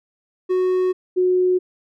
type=tone pair in turn; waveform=triangle / sine; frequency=368.6 / 365.4 Hz; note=F#4 / F#4; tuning=-7 / -22 cents; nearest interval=unison; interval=15 cents; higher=first; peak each=-14 dBFS; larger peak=neither; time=0.49-0.93 / 1.16-1.59 s; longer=first; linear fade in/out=20 ms; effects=none